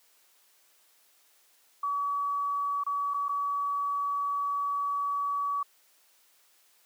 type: tone with dropouts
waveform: sine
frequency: 1138 Hz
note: C#6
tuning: 45 cents sharp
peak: -27 dBFS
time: 1.83-5.63 s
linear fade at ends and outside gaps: 5 ms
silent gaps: 2.837-2.864 / 3.138-3.142 / 3.284-3.291 s
effects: white hiss -64 dBFS RMS until 6.85 s + high-pass 400 Hz 12 dB/octave